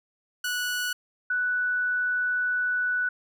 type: tone pair in turn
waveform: sawtooth / sine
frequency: 1473 / 1483.2 Hz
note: F#6 / F#6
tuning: -8 / +4 cents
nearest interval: unison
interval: 12 cents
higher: second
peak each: -23 dBFS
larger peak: neither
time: 0.44-0.93 / 1.3-3.09 s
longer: second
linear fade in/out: 5 ms
effects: none